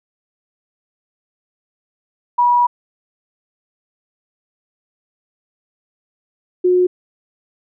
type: tone pair in turn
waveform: sine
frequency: 969 / 362.1 Hz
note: B5 / F#4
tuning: -33 / -37 cents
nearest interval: octave + perfect fourth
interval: 1704 cents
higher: first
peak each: -10 dBFS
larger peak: neither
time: 2.38-2.67 / 6.64-6.87 s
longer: first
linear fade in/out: 10 ms
effects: none